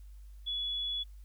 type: tone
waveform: sine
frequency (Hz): 3400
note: G#7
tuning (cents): +40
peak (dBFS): -32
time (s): 0.46-1.04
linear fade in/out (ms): 20
effects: added 50 Hz sine -47 dBFS peak until 1.24 s + white hiss -71 dBFS RMS until 1.24 s